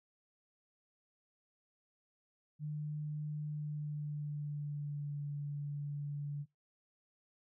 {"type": "tone with pitch glide", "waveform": "sine", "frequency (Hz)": [150.3, 144.76], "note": ["D3", "D3"], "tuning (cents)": [40, -25], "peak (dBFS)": -37, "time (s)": [2.59, 6.46], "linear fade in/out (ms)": 50, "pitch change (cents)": -65, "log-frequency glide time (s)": [3.44, 5.2], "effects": ["noise-tail reverb RT60 0.2 s tail -25 dB re dry"]}